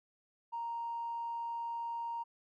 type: tone with tanh clipping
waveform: triangle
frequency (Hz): 932.3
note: A#5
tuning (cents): 0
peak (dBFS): -36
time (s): 0.52-2.24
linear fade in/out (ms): 20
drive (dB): 4
effects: none